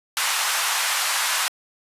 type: band-pass noise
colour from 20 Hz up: pink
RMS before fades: -23 dBFS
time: 0.17-1.48 s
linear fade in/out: 0 ms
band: 900 to 13000 Hz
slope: 24 dB/octave
effects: resampled to 32000 Hz